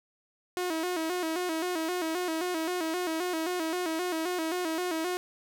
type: tone with vibrato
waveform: sawtooth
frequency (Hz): 340.6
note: F4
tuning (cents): -43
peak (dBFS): -25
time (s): 0.57-5.17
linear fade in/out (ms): 0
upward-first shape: square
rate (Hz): 3.8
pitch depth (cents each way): 100
effects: none